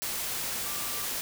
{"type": "tone in noise", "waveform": "sine", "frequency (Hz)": 1174.7, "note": "D6", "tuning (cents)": 0, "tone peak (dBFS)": -44, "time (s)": [0.66, 1.05], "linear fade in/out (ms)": 0, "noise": "white", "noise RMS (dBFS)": -33, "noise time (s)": [0.02, 1.21], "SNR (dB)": -14, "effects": []}